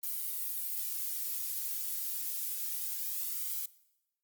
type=noise with flanger; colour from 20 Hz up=violet; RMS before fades=-36 dBFS; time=0.03-3.66 s; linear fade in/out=5 ms; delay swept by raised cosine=1.1 to 2.8 ms; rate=0.28 Hz; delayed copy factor=-0.5; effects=noise-tail reverb RT60 0.9 s tail -20 dB re dry + Opus 32 kbps